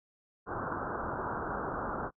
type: low-pass noise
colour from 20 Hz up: white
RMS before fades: -36 dBFS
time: 0.46-2.11 s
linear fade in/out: 50 ms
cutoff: 1500 Hz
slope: 96 dB/octave
effects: noise-tail reverb RT60 0.1 s tail -25 dB re dry